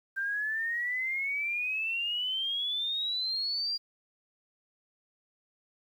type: exponential sweep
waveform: sine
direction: up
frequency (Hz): 1568 to 4811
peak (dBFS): -29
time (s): 0.16-3.78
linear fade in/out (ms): 20
effects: 10-bit